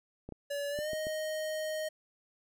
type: clicks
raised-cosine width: 2 ms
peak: -29 dBFS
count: 5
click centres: 0.29 / 0.323 / 0.789 / 0.933 / 1.069 s
type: tone with pitch glide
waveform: square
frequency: 571 to 622.7 Hz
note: D5 to D#5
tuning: -49 to +1 cents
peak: -34 dBFS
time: 0.5-1.89 s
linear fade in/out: 10 ms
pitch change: +150 cents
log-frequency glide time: 0.7-0.91 s
effects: none